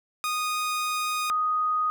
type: tone pair in turn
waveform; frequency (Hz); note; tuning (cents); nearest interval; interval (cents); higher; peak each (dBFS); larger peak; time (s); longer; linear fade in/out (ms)
sawtooth / sine; 1238 / 1244.9; D#6 / D#6; -9 / +1; unison; 10; second; -22 / -22; neither; 0.24-1.3 / 1.3-1.9; first; 0
effects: none